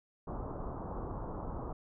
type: low-pass noise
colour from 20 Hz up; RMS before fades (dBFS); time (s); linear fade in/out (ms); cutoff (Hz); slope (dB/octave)
pink; -40; 0.27-1.73; 5; 1200; 48
effects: none